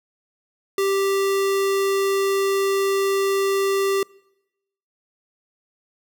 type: tone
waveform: square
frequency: 392 Hz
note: G4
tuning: in tune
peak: -19 dBFS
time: 0.78-4.03 s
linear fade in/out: 2 ms
effects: noise-tail reverb RT60 0.9 s tail -25 dB re dry